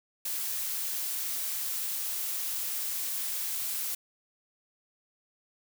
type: noise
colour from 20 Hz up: blue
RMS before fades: -33 dBFS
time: 0.25-3.95 s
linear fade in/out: 5 ms
effects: none